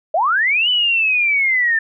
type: linear two-way sweep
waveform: sine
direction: up then down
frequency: 587.3 to 3009 to 1767 Hz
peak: -13 dBFS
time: 0.14-1.79 s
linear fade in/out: 5 ms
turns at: 0.69 s
effects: none